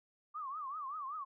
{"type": "tone with vibrato", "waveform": "sine", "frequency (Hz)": 1156, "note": "D6", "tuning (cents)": -28, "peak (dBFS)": -39, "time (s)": [0.34, 1.25], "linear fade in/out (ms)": 20, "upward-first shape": "triangle", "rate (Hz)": 5.2, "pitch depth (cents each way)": 200, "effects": []}